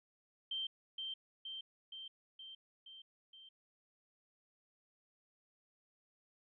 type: tone with echo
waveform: sine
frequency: 3136 Hz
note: G7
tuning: in tune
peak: -37 dBFS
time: 0.51-0.67 s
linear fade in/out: 5 ms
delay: 470 ms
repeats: 6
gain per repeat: -3 dB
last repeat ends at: 3.49 s
effects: none